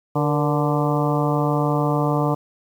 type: harmonic tone with a mistuned harmonic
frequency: 146.83 Hz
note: D3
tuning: in tune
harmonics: 1 / 2 / 3 / 4 / 5 / 6 / 7 / 8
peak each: -21 / -24 / -26 / -27 / -28 / -29 / -29 / -30 dBFS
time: 0.15-2.35 s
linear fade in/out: 10 ms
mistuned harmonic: 3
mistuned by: +82 cents
effects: 8-bit